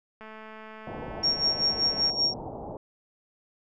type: click train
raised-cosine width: 0.5 ms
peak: -30 dBFS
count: 413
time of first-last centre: 0.21-2.1 s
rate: 218 Hz
type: low-pass noise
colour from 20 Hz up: white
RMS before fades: -38 dBFS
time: 0.87-2.77 s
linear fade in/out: 2 ms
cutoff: 870 Hz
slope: 48 dB/octave
type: tone with tremolo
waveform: sine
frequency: 5550 Hz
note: F8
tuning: 12 cents flat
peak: -20 dBFS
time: 1.23-2.34 s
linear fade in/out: 10 ms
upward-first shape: sine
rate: 5.2 Hz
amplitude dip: 75%
effects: none